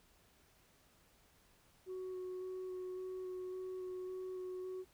sine tone with vibrato, 370 Hz, F#4, in tune, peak -39 dBFS, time 1.86-4.85 s, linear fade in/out 50 ms, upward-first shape square, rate 1.8 Hz, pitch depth 9 cents each way, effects tanh soft clip ceiling -40 dBFS + pink hiss -69 dBFS RMS until 4.93 s

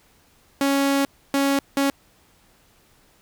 sawtooth tone bursts at uneven times, 277.2 Hz, C#4, in tune, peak -14 dBFS, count 3, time 0.61-1.05 / 1.34-1.59 / 1.77-1.9 s, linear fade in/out 2 ms, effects pink hiss -58 dBFS RMS until 3.21 s

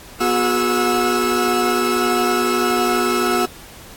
40% pulse tone cluster, 244.8 / 362.3 / 414.3 / 723 / 1311 Hz, B3 / F#4 / G#4 / F#5 / E6, -15 / -36 / -4 / -40 / -10 cents, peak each -22 / -19 / -24 / -25 / -20 dBFS, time 0.2-3.46 s, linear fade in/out 10 ms, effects pink hiss -40 dBFS RMS until 3.96 s + AAC 64 kbps

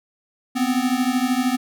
square beating tone pair, 246.9 / 259.9 Hz, B3 / C4, 0 / -11 cents, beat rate 13 Hz, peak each -22 / -22 dBFS, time 0.55-1.57 s, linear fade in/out 20 ms, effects none

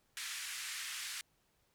pink band-pass noise, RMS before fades -43 dBFS, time 0.17-1.21 s, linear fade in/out 0 ms, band 1600 to 11000 Hz, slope 24 dB/octave, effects pink hiss -75 dBFS RMS until 1.74 s

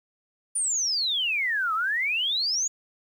sine exponential two-way sweep, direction down then up, 9580 to 1244.5 to 6920 Hz, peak -23 dBFS, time 0.55-2.68 s, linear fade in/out 10 ms, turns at 1.74 s, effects 9-bit

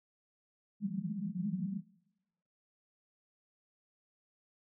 pink band-pass noise, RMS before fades -37 dBFS, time 0.8-1.82 s, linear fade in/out 50 ms, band 170 to 210 Hz, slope 96 dB/octave, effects noise-tail reverb RT60 1.0 s tail -22 dB re dry

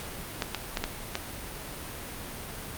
clicks, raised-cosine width 0.2 ms, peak -11 dBFS, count 5, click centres 0.422 / 0.547 / 0.772 / 0.84 / 1.154 s, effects pink hiss -39 dBFS RMS until 2.77 s + Opus 48 kbps

